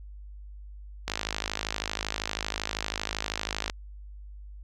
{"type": "click train", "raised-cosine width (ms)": 0.2, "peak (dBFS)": -11, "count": 139, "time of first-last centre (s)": [1.08, 3.699], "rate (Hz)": 52.7, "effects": ["added 50 Hz sine -41 dBFS peak until 4.63 s"]}